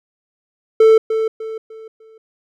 triangle tone with echo, 442.7 Hz, A4, 11 cents sharp, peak -4 dBFS, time 0.8-0.98 s, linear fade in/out 5 ms, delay 300 ms, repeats 4, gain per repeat -9 dB, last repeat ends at 2.18 s, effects none

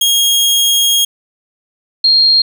sawtooth / sine tone pair in turn, 3264 / 4225 Hz, G#7 / C8, -31 / +16 cents, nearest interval major third, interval 447 cents, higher second, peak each -6 dBFS, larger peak neither, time 0.01-1.05 / 2.04-2.42 s, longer first, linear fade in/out 5 ms, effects none

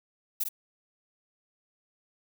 violet noise with echo, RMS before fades -28 dBFS, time 0.4-0.44 s, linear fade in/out 10 ms, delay 50 ms, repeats 1, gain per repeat -5 dB, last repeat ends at 0.49 s, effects none

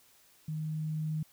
sine tone with level ramp, 155.56 Hz, D#3, in tune, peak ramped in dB -33 to -30 dBFS, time 0.48-1.23 s, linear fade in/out 5 ms, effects white hiss -63 dBFS RMS until 1.32 s

